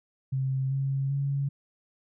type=tone with pitch steps; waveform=sine; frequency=133 / 136.19 / 139.45 Hz; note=C3 / C#3 / C#3; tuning=+29 / -30 / +11 cents; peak=-25 dBFS; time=0.32-1.49 s; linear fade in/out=10 ms; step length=390 ms; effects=none